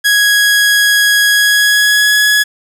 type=tone with pitch glide; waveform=sawtooth; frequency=1661.2 to 1683.4 Hz; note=G#6 to G#6; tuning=0 to +23 cents; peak=-4 dBFS; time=0.04-2.44 s; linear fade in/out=20 ms; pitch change=+23 cents; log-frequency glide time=1.27-2.18 s; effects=resampled to 32000 Hz + 7-bit